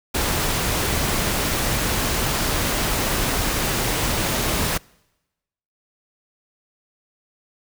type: noise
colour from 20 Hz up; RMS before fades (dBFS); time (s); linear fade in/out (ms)
pink; -22; 0.14-4.78; 10
effects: noise-tail reverb RT60 1.0 s tail -26 dB re dry